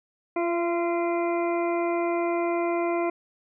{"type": "harmonic tone with a mistuned harmonic", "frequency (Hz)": 344, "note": "F4", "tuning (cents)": -26, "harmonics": [1, 2, 3, 4, 6, 7], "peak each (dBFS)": [-25, -28, -33, -40, -38, -40], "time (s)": [0.36, 3.1], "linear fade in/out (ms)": 5, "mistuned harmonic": 2, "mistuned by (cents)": -23, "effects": []}